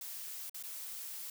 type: noise with dropouts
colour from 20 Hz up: blue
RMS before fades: -44 dBFS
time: 0.01-1.3 s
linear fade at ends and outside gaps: 2 ms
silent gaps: 0.496-0.544 / 0.627-0.636 s
effects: none